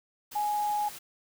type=tone in noise; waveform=sine; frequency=834 Hz; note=G#5; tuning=7 cents sharp; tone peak=-26 dBFS; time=0.35-0.89 s; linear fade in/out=10 ms; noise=white; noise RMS=-44 dBFS; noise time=0.31-0.99 s; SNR=+15 dB; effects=none